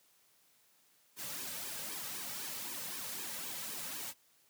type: noise with flanger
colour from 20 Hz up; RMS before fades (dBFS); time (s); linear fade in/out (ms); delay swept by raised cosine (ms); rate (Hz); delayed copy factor
white; -42; 1.16-4.14; 50; 1.4 to 2.9; 3.9; -0.8
effects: white hiss -69 dBFS RMS until 4.49 s + high-pass 100 Hz 12 dB/octave